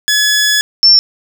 15% pulse / sine tone pair in turn, 1700 / 5397 Hz, G#6 / E8, +40 / +40 cents, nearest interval octave + minor sixth, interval 2000 cents, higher second, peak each -3 dBFS, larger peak neither, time 0.08-0.61 / 0.83-0.99 s, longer first, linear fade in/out 0 ms, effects none

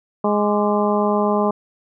harmonic tone with a mistuned harmonic, 207.7 Hz, G#3, in tune, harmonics 1 / 2 / 3 / 4 / 5 / 6, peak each -20 / -21 / -22 / -24 / -24 / -29 dBFS, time 0.24-1.51 s, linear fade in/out 5 ms, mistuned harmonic 6, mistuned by -92 cents, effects none

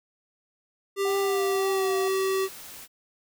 square tone with pitch glide, 395.2 to 383.5 Hz, G4 to G4, +14 to -38 cents, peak -24 dBFS, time 0.96-2.49 s, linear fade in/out 50 ms, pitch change -52 cents, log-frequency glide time 1.24-1.85 s
sine tone with vibrato, 745 Hz, F#5, 12 cents sharp, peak -33 dBFS, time 1.05-2.08 s, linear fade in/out 2 ms, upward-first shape triangle, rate 1.9 Hz, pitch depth 110 cents each way
white noise, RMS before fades -43 dBFS, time 1.05-2.88 s, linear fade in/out 50 ms
effects none

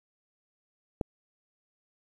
click, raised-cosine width 2 ms, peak -15 dBFS, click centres 1.012 s, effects 9-bit

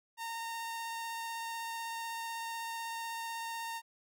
sawtooth tone with vibrato, 918 Hz, A#5, 27 cents flat, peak -34 dBFS, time 0.17-3.82 s, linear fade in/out 50 ms, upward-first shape sine, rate 16 Hz, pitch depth 10 cents each way, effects none

